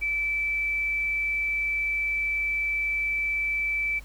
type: tone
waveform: sine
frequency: 2318 Hz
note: D7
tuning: 23 cents flat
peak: -24 dBFS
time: 0.01-4 s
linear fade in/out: 20 ms
effects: added 50 Hz sine -41 dBFS peak until 4.04 s + pink hiss -53 dBFS RMS until 4.04 s